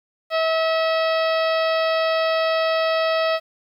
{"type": "harmonic tone", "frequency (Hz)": 646, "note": "E5", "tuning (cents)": -35, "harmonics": [1, 2, 3, 4, 5, 6, 7, 8], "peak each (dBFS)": [-19, -25, -29, -31, -33, -35, -36, -37], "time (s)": [0.3, 3.4], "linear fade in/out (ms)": 50, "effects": ["9-bit"]}